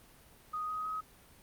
sine tone with pitch steps, 1244.5 / 1256.1 / 1267.7 Hz, D#6 / D#6 / D#6, 0 / +16 / +32 cents, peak -34 dBFS, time 0.53-1.01 s, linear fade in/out 10 ms, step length 160 ms, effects pink hiss -59 dBFS RMS until 1.42 s + Opus 32 kbps

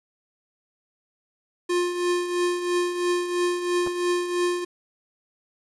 square tone with tremolo, 353.5 Hz, F4, 21 cents sharp, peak -20 dBFS, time 1.69-4.65 s, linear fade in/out 10 ms, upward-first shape triangle, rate 3 Hz, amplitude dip 65%
clicks, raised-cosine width 1 ms, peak -21 / -20 dBFS, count 2, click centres 3.865 / 3.874 s
effects resampled to 24000 Hz + 8-bit

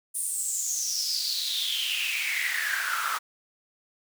pink noise with high-pass filter sweep, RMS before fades -29 dBFS, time 0.14-3.19 s, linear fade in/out 20 ms, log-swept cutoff 9700 to 1200 Hz, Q 8.3, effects none

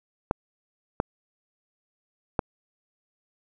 clicks, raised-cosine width 1 ms, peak -8 dBFS, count 3, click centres 0.311 / 1.001 / 2.392 s, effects none

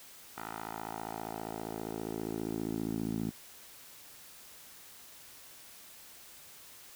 10% pulse tone with band-pass filter sweep, 55 Hz, A1, in tune, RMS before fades -38 dBFS, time 0.36-3.31 s, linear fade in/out 20 ms, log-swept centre 1200 to 220 Hz, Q 1.8, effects white hiss -53 dBFS RMS until 6.95 s

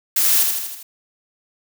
blue noise with echo, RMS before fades -17 dBFS, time 0.16-0.43 s, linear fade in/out 5 ms, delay 80 ms, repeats 5, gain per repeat -4 dB, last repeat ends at 0.83 s, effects none

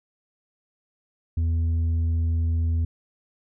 sine tone with tanh clipping, 82.4 Hz, E2, in tune, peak -21 dBFS, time 1.37-2.85 s, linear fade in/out 5 ms, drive 4 dB, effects none

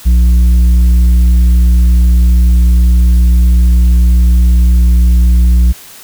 sine tone with tanh clipping, 60 Hz, B1, 49 cents flat, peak -5 dBFS, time 0.05-5.73 s, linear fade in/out 20 ms, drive 6 dB, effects white hiss -34 dBFS RMS until 6.03 s

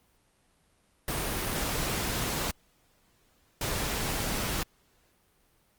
pink noise bursts at uneven times, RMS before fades -31 dBFS, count 2, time 1.08-2.51 / 3.61-4.63 s, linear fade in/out 2 ms, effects pink hiss -67 dBFS RMS until 5.78 s + Opus 32 kbps

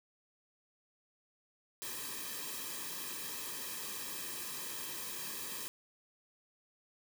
white noise with comb filter, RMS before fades -42 dBFS, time 1.82-5.68 s, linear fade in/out 0 ms, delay 1.4 ms, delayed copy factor -0.85, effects none

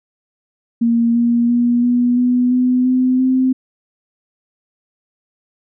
sine tone with pitch steps, 233.1 / 236.6 / 240.2 / 243.8 / 247.5 / 251.3 / 255.1 / 258.9 Hz, A#3 / A#3 / B3 / B3 / B3 / B3 / C4 / C4, 0 / +26 / -48 / -22 / +4 / +30 / -44 / -18 cents, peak -11 dBFS, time 0.81-3.53 s, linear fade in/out 10 ms, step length 340 ms, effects none

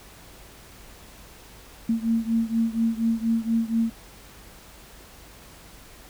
sine beating tone pair, 226 / 230.2 Hz, A3 / A#3, +47 / -22 cents, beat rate 4.2 Hz, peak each -23 / -25 dBFS, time 1.89-3.9 s, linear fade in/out 5 ms, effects added 50 Hz sine -52 dBFS peak until 6.09 s + pink hiss -48 dBFS RMS until 6.09 s

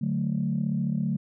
sine chord, D major, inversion none, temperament equal, 146.83 / 185 / 220 Hz, D3 / F#3 / A3, 0 / 0 / 0 cents, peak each -28 dBFS, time 0.01-1.17 s, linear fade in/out 10 ms, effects tanh soft clip ceiling -16 dBFS

